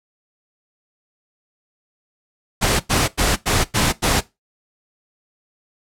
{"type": "noise bursts", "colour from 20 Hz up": "pink", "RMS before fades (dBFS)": -17, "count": 6, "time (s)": [2.61, 4.21], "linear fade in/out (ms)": 20, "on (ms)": 190, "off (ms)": 92, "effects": ["noise-tail reverb RT60 0.2 s tail -18 dB re dry", "low-pass 11000 Hz 12 dB/octave"]}